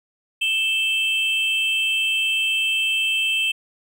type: tone pair together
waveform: triangle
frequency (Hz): 2637 / 3136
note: E7 / G7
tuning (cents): 0 / 0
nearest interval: minor third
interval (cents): 300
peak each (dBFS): -19 / -21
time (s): 0.41-3.52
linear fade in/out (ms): 10
effects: none